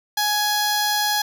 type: tone with notch filter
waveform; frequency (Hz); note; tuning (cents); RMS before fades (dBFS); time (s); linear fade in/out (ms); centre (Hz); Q
10% pulse; 835; G#5; +9; -21; 0.17-1.22; 5; 2400; 1.6
effects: none